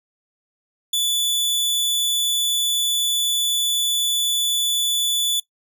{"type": "tone", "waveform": "sawtooth", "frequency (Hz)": 3468, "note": "A7", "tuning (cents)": -26, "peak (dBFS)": -15, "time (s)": [0.93, 5.4], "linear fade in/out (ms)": 5, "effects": ["noise-tail reverb RT60 0.1 s tail -19 dB re dry"]}